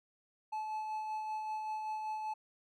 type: tone with tremolo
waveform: triangle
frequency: 864 Hz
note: A5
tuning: 32 cents flat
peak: -33 dBFS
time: 0.52-2.34 s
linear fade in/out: 10 ms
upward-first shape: sine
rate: 5.2 Hz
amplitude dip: 30%
effects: none